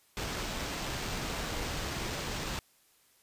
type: noise with sample-and-hold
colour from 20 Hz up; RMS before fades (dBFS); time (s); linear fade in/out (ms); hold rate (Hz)
pink; -36; 0.17-2.59; 0; 11025
effects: white hiss -66 dBFS RMS until 3.22 s + resampled to 32000 Hz